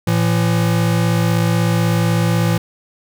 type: tone pair together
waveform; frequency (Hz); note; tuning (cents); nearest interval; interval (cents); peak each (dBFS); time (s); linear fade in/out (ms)
square; 112.7 / 168.86; A2 / E3; +42 / +42; perfect fifth; 700; -17; 0.07-2.58; 5
effects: none